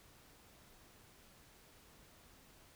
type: silence
effects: pink hiss -63 dBFS RMS until 2.75 s